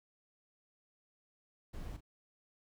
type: noise with echo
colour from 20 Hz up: brown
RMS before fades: -44 dBFS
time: 1.73-1.97 s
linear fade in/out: 10 ms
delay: 38 ms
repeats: 1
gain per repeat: -11 dB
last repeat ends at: 2.008 s
effects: none